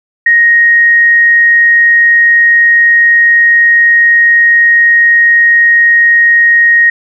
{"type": "tone", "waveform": "sine", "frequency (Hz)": 1872, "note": "A#6", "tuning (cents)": 7, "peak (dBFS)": -3, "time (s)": [0.26, 6.9], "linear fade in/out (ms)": 5, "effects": []}